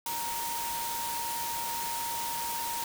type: tone in noise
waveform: sine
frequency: 932.3 Hz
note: A#5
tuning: in tune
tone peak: -34 dBFS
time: 0.06-2.84 s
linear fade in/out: 2 ms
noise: white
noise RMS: -36 dBFS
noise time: 0.06-2.84 s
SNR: -1 dB
effects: none